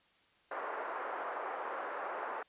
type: band-pass noise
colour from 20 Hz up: white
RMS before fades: -40 dBFS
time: 0.51-2.43 s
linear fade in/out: 5 ms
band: 420 to 1400 Hz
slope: 24 dB/octave
effects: white hiss -68 dBFS RMS until 2.48 s + resampled to 8000 Hz